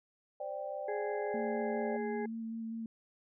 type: chord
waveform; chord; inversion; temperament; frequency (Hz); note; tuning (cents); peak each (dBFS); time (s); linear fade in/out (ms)
sine; C suspended second; none; just; 523.3 / 588.7 / 784.9; C5 / D5 / G5; 0 / +4 / +2; -43 / -39 / -43; 0.4-1.97; 5
type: harmonic tone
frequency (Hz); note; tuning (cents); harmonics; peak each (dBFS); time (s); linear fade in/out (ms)
415.3; G#4; 0; 1 / 2 / 4 / 5; -36 / -42 / -48 / -50; 0.88-2.26; 5
type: tone with vibrato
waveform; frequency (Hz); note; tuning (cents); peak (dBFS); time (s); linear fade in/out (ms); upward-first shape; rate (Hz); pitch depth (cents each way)
sine; 226; A3; +47; -37; 1.34-2.86; 2; square; 5.1; 10
effects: none